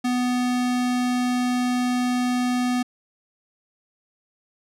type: tone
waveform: square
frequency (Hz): 248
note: B3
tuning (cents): +7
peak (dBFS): -21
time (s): 0.04-2.83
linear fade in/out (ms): 10
effects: low-pass 10000 Hz 12 dB/octave